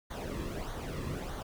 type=noise with flanger; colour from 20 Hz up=brown; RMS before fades=-38 dBFS; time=0.1-1.43 s; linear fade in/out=10 ms; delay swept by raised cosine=0.38 to 1.38 ms; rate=1.6 Hz; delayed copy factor=-0.65; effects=none